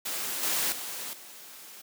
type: noise with level steps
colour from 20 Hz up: white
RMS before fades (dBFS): -33 / -28 / -37 / -47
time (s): 0.05-1.82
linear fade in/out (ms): 10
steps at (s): 0.43 / 0.72 / 1.13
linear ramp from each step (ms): 2
effects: high-pass 200 Hz 12 dB/octave